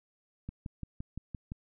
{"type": "click train", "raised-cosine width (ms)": 5, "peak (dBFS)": -26, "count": 7, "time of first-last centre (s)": [0.49, 1.519], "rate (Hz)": 5.83, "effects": []}